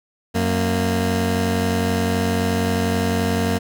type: tone pair together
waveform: 20% pulse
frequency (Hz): 91.43 / 230.4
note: F#2 / A#3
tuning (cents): -20 / -20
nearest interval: octave + major third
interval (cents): 1600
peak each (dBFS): -16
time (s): 0.34-3.59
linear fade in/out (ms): 20
effects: none